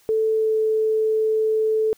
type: tone with pitch glide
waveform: sine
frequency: 440 to 437.2 Hz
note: A4 to A4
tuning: 0 to -11 cents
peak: -17 dBFS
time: 0.09-1.93 s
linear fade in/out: 0 ms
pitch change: -11 cents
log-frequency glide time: 0.32-0.57 s
effects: white hiss -57 dBFS RMS until 1.97 s